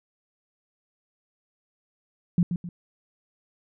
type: tone with echo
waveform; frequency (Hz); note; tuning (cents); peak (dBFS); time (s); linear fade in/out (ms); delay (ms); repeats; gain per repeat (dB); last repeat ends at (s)
sine; 174.61; F3; 0; -16; 2.38-2.43; 2; 130; 2; -8; 2.69
effects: none